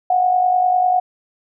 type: tone with amplitude modulation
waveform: sine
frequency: 731 Hz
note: F#5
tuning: 21 cents flat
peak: -10 dBFS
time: 0.1-1 s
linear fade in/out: 5 ms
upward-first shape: sine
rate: 50 Hz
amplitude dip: 55%
effects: none